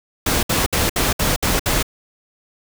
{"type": "noise bursts", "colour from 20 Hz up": "pink", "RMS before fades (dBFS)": -18, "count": 7, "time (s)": [0.26, 1.828], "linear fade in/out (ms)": 5, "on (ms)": 170, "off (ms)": 63, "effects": []}